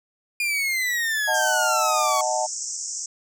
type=exponential sweep; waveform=40% pulse; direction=down; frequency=2433 to 1108.7 Hz; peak=-21 dBFS; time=0.4-2.21 s; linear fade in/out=2 ms
type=chord; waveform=sine; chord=D# diminished; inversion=none; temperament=equal; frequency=622.3 / 740 / 880 Hz; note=D#5 / F#5 / A5; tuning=0 / 0 / 0 cents; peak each=-26 dBFS; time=1.27-2.47 s; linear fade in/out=20 ms
type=band-pass noise; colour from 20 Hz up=white; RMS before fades=-31 dBFS; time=1.34-3.06 s; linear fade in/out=5 ms; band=5400 to 7900 Hz; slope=96 dB/octave
effects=none